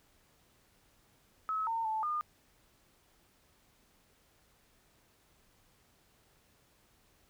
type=tone with pitch steps; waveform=sine; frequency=1288 / 910 / 875 / 1215 Hz; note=E6 / A#5 / A5 / D#6; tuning=-41 / -42 / -10 / -42 cents; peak=-31 dBFS; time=1.49-2.21 s; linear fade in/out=0 ms; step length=180 ms; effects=pink hiss -68 dBFS RMS until 7.29 s